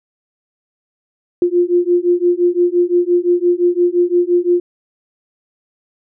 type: beating tone pair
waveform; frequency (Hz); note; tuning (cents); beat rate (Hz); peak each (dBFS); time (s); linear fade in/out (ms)
sine; 349.2 / 355; F4 / F4; 0 / +28; 5.8; -14; 1.42-4.6; 2
effects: none